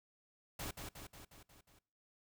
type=noise with echo; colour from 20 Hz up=pink; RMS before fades=-43 dBFS; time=0.59-0.71 s; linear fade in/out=5 ms; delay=180 ms; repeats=6; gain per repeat=-4 dB; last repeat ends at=1.79 s; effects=noise-tail reverb RT60 0.6 s tail -24 dB re dry